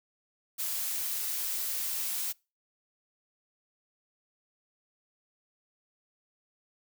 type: noise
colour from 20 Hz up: blue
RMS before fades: -33 dBFS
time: 0.58-2.33 s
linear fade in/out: 20 ms
effects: noise-tail reverb RT60 0.3 s tail -26 dB re dry